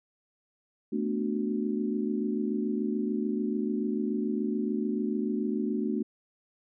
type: chord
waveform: sine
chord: B minor seventh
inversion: third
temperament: equal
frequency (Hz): 220 / 246.9 / 293.7 / 370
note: A3 / B3 / D4 / F#4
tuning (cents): 0 / 0 / 0 / 0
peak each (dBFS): -30 / -34 / -33 / -34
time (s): 0.92-6.03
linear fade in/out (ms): 10
effects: none